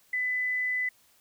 sine tone, 2002 Hz, B6, 23 cents sharp, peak -26 dBFS, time 0.13-0.89 s, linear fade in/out 5 ms, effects white hiss -63 dBFS RMS until 1.2 s

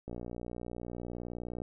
click train, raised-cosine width 2 ms, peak -27 dBFS, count 93, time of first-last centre 0.08-1.618 s, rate 59.8 Hz, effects none

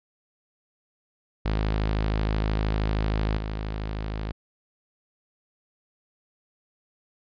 sawtooth tone with level steps, 53 Hz, G#1, 36 cents sharp, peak -19 / -25 dBFS, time 1.45-4.32 s, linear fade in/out 10 ms, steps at 3.37 s, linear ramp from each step 2 ms, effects resampled to 11025 Hz

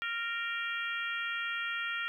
harmonic tone with a mistuned harmonic, 463.6 Hz, A#4, 10 cents flat, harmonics 3 / 4 / 5 / 6 / 7, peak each -36 / -38 / -40 / -42 / -43 dBFS, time 0.02-2.08 s, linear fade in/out 0 ms, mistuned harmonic 5, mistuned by +31 cents, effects 11-bit

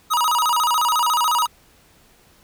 square tone with vibrato, 1101 Hz, C#6, 12 cents flat, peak -17 dBFS, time 0.1-1.47 s, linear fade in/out 20 ms, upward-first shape square, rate 14 Hz, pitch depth 240 cents each way, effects pink hiss -54 dBFS RMS until 2.43 s

